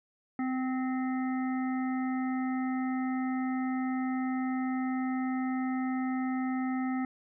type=harmonic tone with a mistuned harmonic; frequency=258.3 Hz; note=C4; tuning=22 cents flat; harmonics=1 / 3 / 5 / 7 / 8; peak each=-29 / -39 / -43 / -46 / -47 dBFS; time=0.39-7.05 s; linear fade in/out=2 ms; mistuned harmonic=7; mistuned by=+32 cents; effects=none